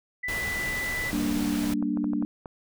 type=tone; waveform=sine; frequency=1987 Hz; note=B6; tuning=10 cents sharp; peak=-28 dBFS; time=0.23-1.11 s; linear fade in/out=10 ms
type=noise; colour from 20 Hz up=pink; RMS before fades=-35 dBFS; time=0.28-1.74 s; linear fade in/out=5 ms
type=chord; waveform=sine; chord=G minor; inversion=none; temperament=equal; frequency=196 / 233.1 / 293.7 Hz; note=G3 / Bb3 / D4; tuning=0 / 0 / 0 cents; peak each=-31 / -29 / -27 dBFS; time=1.13-2.25 s; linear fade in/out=0 ms
type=clicks; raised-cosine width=1 ms; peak=-24 dBFS; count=6; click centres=1.826 / 1.973 / 2.043 / 2.134 / 2.225 / 2.458 s
effects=none